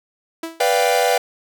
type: tone with exponential decay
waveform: sawtooth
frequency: 328.3 Hz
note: E4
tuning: 7 cents flat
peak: -19 dBFS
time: 0.43-0.67 s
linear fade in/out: 5 ms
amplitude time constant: 52 ms
type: chord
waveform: 45% pulse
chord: G dominant seventh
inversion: first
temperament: equal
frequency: 493.9 / 587.3 / 698.5 / 784 Hz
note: B4 / D5 / F5 / G5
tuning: 0 / 0 / 0 / 0 cents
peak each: -19 / -22 / -20 / -21 dBFS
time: 0.6-1.18 s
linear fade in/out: 5 ms
effects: none